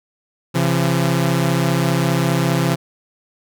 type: tone pair together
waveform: sawtooth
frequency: 134.7 / 169.58 Hz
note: C#3 / E3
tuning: -49 / +49 cents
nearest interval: major third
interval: 398 cents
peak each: -14 dBFS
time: 0.54-2.76 s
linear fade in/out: 20 ms
effects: none